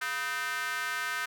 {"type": "tone with high-pass filter", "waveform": "square", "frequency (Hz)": 140, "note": "C#3", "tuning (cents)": 18, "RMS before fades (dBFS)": -33, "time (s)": [0.01, 1.26], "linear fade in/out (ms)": 10, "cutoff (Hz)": 1500, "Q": 3.4, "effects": []}